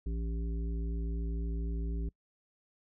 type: harmonic tone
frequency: 56.5 Hz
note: A1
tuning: 47 cents sharp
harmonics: 1 / 3 / 5 / 7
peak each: -32 / -42 / -46 / -49 dBFS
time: 0.06-2.09 s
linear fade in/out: 5 ms
effects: noise-tail reverb RT60 0.1 s tail -25 dB re dry